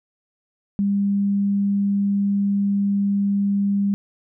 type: tone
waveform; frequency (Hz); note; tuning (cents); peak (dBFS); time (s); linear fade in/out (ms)
sine; 200.2; G3; +37; -17; 0.79-3.94; 0
effects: none